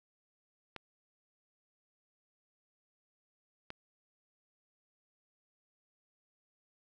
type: clicks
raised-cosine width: 0.3 ms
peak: -26 dBFS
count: 2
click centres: 0.763 / 3.704 s
effects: none